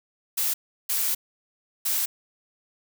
blue noise bursts at uneven times, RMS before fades -25 dBFS, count 3, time 0.37-0.54 / 0.89-1.15 / 1.85-2.06 s, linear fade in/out 10 ms, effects none

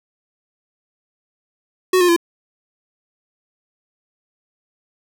square tone with pitch steps, 370 / 355.1 / 340.9 Hz, F#4 / F4 / F4, 0 / +29 / -42 cents, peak -12 dBFS, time 1.93-2.164 s, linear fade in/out 5 ms, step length 78 ms, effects none

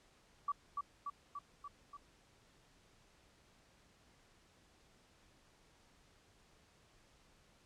sine tone with echo, 1149 Hz, D6, 38 cents flat, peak -33 dBFS, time 0.48-0.52 s, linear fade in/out 5 ms, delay 290 ms, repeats 5, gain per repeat -3 dB, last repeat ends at 1.97 s, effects pink hiss -68 dBFS RMS until 7.65 s + low-pass 8000 Hz 12 dB/octave

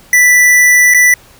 square tone with dropouts, 1975.5 Hz, B6, in tune, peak -5 dBFS, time 0.13-1.14 s, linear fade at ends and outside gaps 2 ms, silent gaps 0.939-0.945 s, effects pink hiss -42 dBFS RMS until 1.39 s

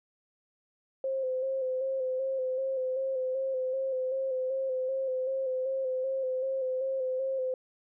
sine tone with vibrato, 523.3 Hz, C5, in tune, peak -28 dBFS, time 1.04-7.54 s, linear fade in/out 2 ms, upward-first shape square, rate 2.6 Hz, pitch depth 30 cents each way, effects none

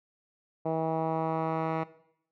10% pulse tone with low-pass filter sweep, 160.9 Hz, E3, 42 cents flat, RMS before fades -30 dBFS, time 0.65-1.84 s, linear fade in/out 10 ms, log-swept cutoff 700 to 1600 Hz, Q 1.7, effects noise-tail reverb RT60 0.7 s tail -17 dB re dry

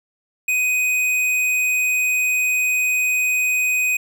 sine tone with hard clipping, 2500 Hz, D#7, 8 cents sharp, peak -18 dBFS, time 0.48-3.97 s, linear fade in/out 5 ms, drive 12 dB, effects none

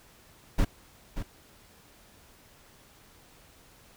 brown noise with echo, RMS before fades -22 dBFS, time 0.58-0.65 s, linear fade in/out 10 ms, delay 580 ms, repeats 1, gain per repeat -10 dB, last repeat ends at 1.23 s, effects pink hiss -57 dBFS RMS until 3.96 s

